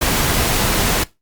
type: noise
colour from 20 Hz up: pink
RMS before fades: -17 dBFS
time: 0.01-1.04 s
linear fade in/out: 10 ms
effects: noise-tail reverb RT60 0.2 s tail -19 dB re dry + Opus 48 kbps